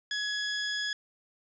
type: tone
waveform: 20% pulse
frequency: 1681 Hz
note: G#6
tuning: 20 cents sharp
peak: -25 dBFS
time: 0.11-0.93 s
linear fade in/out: 2 ms
effects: resampled to 16000 Hz + 10-bit